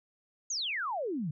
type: exponential sweep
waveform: sine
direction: down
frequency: 6900 to 138.59 Hz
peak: -31 dBFS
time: 0.5-1.31 s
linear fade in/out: 5 ms
effects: none